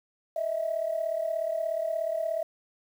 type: tone pair together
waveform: sine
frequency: 622.3 / 659.1 Hz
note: D#5 / E5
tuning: 0 / 0 cents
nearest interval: minor second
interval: 100 cents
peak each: -31 / -28 dBFS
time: 0.36-2.43 s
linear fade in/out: 5 ms
effects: tanh soft clip ceiling -19 dBFS + 9-bit